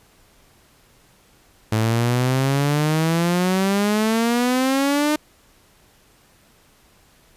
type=exponential sweep; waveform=sawtooth; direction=up; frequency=108.2 to 305.4 Hz; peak=-13 dBFS; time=1.72-5.16 s; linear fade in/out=5 ms; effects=pink hiss -55 dBFS RMS until 7.36 s + resampled to 32000 Hz